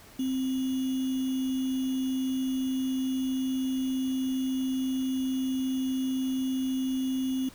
sine tone with sample-and-hold, 261.6 Hz, C4, in tune, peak -26 dBFS, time 0.19-7.49 s, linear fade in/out 5 ms, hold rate 3150 Hz, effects pink hiss -52 dBFS RMS until 7.54 s

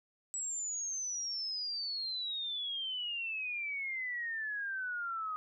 sine exponential sweep, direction down, 7860 to 1244.5 Hz, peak -35 dBFS, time 0.34-5.36 s, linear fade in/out 0 ms, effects none

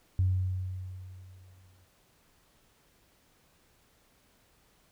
sine tone with exponential decay, 92.7 Hz, F#2, 4 cents sharp, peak -21 dBFS, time 0.19-1.85 s, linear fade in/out 0 ms, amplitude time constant 360 ms, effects tanh soft clip ceiling -17 dBFS + pink hiss -66 dBFS RMS until 4.91 s

